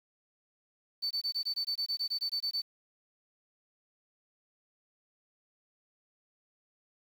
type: tone bursts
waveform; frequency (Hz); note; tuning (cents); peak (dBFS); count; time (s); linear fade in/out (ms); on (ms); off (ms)
sine; 4524; C#8; +34; -28; 15; 1.02-2.62; 20; 88; 20
effects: tanh soft clip ceiling -26 dBFS + 9-bit